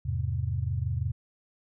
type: chord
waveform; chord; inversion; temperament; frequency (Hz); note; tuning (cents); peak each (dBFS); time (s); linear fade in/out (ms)
sine; E augmented; none; just; 82.41 / 103.01 / 128.76; E2 / G#2 / B#2; 0 / -14 / -27; -31; 0.05-1.12; 10
effects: none